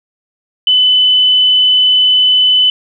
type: tone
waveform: sine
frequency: 3011 Hz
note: F#7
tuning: 30 cents sharp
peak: -6 dBFS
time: 0.67-2.7 s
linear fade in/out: 2 ms
effects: none